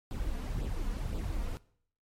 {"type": "noise with flanger", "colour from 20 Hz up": "brown", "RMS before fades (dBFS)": -34, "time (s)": [0.11, 1.57], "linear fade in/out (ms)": 0, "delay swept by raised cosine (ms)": [0.24, 4.24], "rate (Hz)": 1.9, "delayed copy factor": 0.6, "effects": ["noise-tail reverb RT60 0.6 s tail -20 dB re dry", "MP3 64 kbps"]}